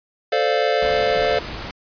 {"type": "chord", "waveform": "square", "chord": "D minor seventh", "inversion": "second", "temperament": "equal with one note detuned", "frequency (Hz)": [440, 520.8, 587.3, 698.5], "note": ["A4", "C5", "D5", "F5"], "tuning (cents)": [0, -8, 0, 0], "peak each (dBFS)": -23, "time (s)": [0.32, 1.39], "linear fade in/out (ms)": 5}
{"type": "noise", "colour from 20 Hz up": "pink", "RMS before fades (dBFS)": -31, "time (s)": [0.82, 1.71], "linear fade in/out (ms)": 2}
{"effects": ["resampled to 11025 Hz"]}